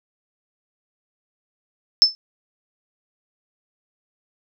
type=tone with exponential decay; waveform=sine; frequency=5274 Hz; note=E8; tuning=in tune; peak=-4 dBFS; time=2.02-2.15 s; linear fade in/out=0 ms; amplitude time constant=28 ms; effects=none